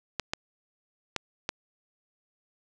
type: clicks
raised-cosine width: 0.2 ms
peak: -11 dBFS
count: 4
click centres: 0.197 / 0.335 / 1.163 / 1.491 s
effects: 7-bit